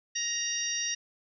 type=harmonic tone with a mistuned harmonic; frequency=936 Hz; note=A#5; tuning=7 cents sharp; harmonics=2 / 3 / 4 / 5 / 6; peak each=-37 / -37 / -39 / -41 / -31 dBFS; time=0.15-0.95 s; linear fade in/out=10 ms; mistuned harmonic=6; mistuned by=+24 cents; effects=none